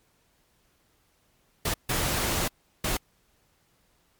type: noise bursts at uneven times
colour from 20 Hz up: pink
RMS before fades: -27 dBFS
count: 3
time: 1.65-1.74 / 1.89-2.48 / 2.84-2.97 s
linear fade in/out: 5 ms
effects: pink hiss -67 dBFS RMS until 4.19 s + MP3 96 kbps